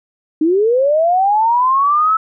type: linear sweep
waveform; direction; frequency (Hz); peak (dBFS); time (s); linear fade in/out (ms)
sine; up; 299.9 to 1318.5; -10; 0.41-2.17; 5
effects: none